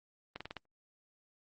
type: slowing click train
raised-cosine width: 0.3 ms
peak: -25 dBFS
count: 5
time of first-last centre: 0.36-0.567 s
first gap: 46 ms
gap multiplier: 1.08
effects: Opus 24 kbps